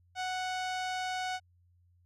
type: tone with low-pass filter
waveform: sawtooth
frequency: 740 Hz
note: F#5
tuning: in tune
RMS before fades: -35 dBFS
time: 0.15-1.4 s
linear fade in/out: 50 ms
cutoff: 6000 Hz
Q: 0.88
effects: added 88 Hz sine -63 dBFS peak until 2.05 s